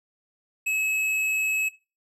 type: tone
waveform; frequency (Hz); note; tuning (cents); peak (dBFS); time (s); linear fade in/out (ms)
square; 2577; E7; -40; -24; 0.66-1.69; 10
effects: noise-tail reverb RT60 0.3 s tail -19 dB re dry + low-pass 12000 Hz 12 dB/octave